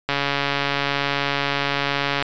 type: click train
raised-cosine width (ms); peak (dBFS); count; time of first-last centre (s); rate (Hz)
0.3; -5; 302; 0.09-2.225; 141
effects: resampled to 16000 Hz